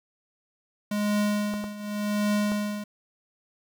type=tone with tremolo; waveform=square; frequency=207.7 Hz; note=G#3; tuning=in tune; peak=-22 dBFS; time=0.91-2.84 s; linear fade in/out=5 ms; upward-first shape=triangle; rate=0.88 Hz; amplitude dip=85%
type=clicks; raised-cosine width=1 ms; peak=-22 dBFS; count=3; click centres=1.539 / 1.641 / 2.519 s
effects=9-bit